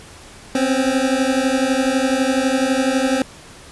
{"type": "beating tone pair", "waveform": "25% pulse", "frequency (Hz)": [257.9, 269.9], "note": ["C4", "C#4"], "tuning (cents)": [-25, -46], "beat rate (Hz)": 12, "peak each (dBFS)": -15, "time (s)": [0.55, 3.22], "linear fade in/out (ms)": 2, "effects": ["pink hiss -41 dBFS RMS until 3.71 s", "resampled to 24000 Hz"]}